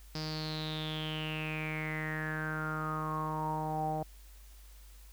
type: tone with low-pass filter sweep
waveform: sawtooth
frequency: 155.56 Hz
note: D#3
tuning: in tune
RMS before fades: -36 dBFS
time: 0.15-4.03 s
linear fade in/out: 2 ms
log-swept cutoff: 5000 to 710 Hz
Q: 9.9
effects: added 50 Hz sine -51 dBFS peak until 5.12 s + white hiss -61 dBFS RMS until 5.12 s